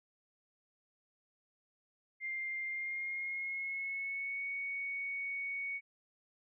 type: tone with pitch glide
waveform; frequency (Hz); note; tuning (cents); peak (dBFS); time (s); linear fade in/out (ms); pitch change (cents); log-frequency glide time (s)
sine; 2104 to 2229; C7 to C#7; +9 to +9; -36; 2.2-5.81; 50; +100; 2.67-4.44
effects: none